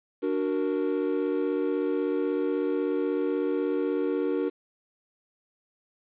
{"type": "chord", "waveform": "triangle", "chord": "D augmented", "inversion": "none", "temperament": "equal", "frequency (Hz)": [293.7, 370, 466.2], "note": ["D4", "F#4", "A#4"], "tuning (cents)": [0, 0, 0], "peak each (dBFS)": -27, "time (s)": [0.22, 4.5], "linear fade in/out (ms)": 20, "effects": ["resampled to 8000 Hz", "9-bit"]}